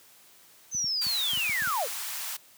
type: linear sweep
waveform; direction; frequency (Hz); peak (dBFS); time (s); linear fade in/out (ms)
sine; down; 6260 to 392; -26; 0.71-1.88; 50
type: clicks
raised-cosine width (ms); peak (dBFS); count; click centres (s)
5; -30; 8; 0.748 / 0.843 / 1.067 / 1.334 / 1.374 / 1.495 / 1.621 / 1.674
type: high-pass noise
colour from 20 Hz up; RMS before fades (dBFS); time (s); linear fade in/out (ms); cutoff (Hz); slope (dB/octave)
white; -35; 1.01-2.37; 10; 770; 24
effects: white hiss -56 dBFS RMS until 2.57 s + high-pass 100 Hz 12 dB/octave